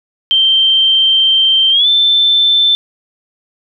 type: tone with pitch glide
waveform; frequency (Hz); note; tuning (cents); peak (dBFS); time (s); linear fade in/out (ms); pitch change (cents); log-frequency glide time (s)
sine; 3136 to 3540; G7 to A7; 0 to +10; -7; 0.31-2.75; 0; +210; 1.71-1.88
effects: none